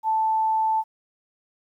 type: tone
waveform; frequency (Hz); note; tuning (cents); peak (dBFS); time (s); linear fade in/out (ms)
sine; 880; A5; 0; -19; 0.03-0.84; 50
effects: 10-bit